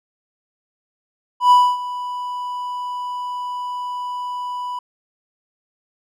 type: tone with ADSR envelope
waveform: triangle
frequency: 987.8 Hz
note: B5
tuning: in tune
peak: -5 dBFS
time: 1.4-4.79 s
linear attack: 110 ms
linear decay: 260 ms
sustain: -17 dB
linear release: 4 ms
effects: none